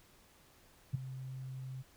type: tone with ADSR envelope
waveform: sine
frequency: 130.81 Hz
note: C3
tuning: in tune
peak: -27 dBFS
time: 0.93-1.83 s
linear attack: 17 ms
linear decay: 11 ms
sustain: -14 dB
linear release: 22 ms
effects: pink hiss -64 dBFS RMS until 1.96 s